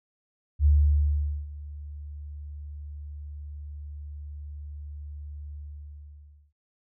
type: tone with ADSR envelope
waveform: sine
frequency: 73.42 Hz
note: D2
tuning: in tune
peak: -15 dBFS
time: 0.59-6.53 s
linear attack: 65 ms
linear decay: 810 ms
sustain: -21 dB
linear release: 980 ms
effects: none